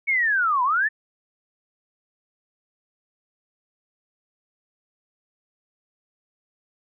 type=linear two-way sweep; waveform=sine; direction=down then up; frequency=2242 to 960 to 1829 Hz; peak=-18 dBFS; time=0.07-0.89 s; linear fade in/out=20 ms; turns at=0.63 s; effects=none